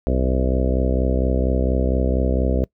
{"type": "harmonic tone with a mistuned harmonic", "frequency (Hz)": 64.3, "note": "C2", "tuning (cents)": -30, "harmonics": [1, 2, 3, 4, 5, 6, 7, 8, 9, 10], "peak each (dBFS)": [-19, -28, -27, -26, -31, -29, -29, -28, -31, -32], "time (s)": [0.07, 2.64], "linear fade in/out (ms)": 0, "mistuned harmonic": 10, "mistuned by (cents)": 19, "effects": ["noise-tail reverb RT60 0.1 s tail -23 dB re dry"]}